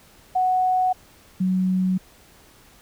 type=tone pair in turn; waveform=sine; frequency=740 / 185.7 Hz; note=F#5 / F#3; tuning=0 / +7 cents; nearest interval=2 octaves; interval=2393 cents; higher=first; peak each=-17 / -18 dBFS; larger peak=first; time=0.35-0.93 / 1.4-1.98 s; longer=neither; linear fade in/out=10 ms; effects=pink hiss -52 dBFS RMS until 2.81 s